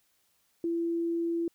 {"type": "tone", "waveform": "sine", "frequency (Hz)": 336.6, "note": "E4", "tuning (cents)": 36, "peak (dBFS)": -27, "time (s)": [0.64, 1.48], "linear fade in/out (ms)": 2, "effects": ["white hiss -71 dBFS RMS until 1.54 s"]}